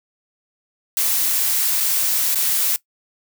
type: noise with dropouts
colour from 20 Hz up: blue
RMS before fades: -19 dBFS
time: 0.97-2.76 s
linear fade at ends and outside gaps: 0 ms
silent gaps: 1.802-1.806 / 2.346-2.357 s
effects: noise-tail reverb RT60 0.1 s tail -19 dB re dry